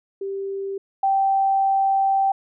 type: tone pair in turn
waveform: sine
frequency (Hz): 392 / 779.5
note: G4 / G5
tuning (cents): 0 / -10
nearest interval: octave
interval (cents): 1190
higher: second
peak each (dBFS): -25 / -16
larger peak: second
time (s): 0.21-0.78 / 1.03-2.32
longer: second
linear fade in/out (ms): 5
effects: none